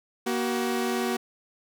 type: tone pair together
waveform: sawtooth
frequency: 237.8 / 377.5 Hz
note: A#3 / F#4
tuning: +35 / +35 cents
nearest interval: minor sixth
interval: 800 cents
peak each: -24 dBFS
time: 0.26-1.17 s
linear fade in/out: 10 ms
effects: none